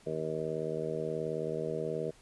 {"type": "harmonic tone", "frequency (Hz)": 78.7, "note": "D#2", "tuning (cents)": 20, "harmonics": [2, 3, 4, 5, 6, 7, 8], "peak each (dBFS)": [-40, -45, -44, -38, -36, -44, -40], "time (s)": [0.06, 2.11], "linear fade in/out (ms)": 10, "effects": ["pink hiss -60 dBFS RMS until 2.21 s", "resampled to 24000 Hz"]}